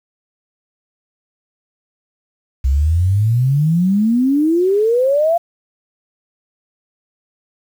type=exponential sweep; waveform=sine; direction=up; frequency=63.8 to 698.5 Hz; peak=-11 dBFS; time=2.64-5.38 s; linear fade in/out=10 ms; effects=7-bit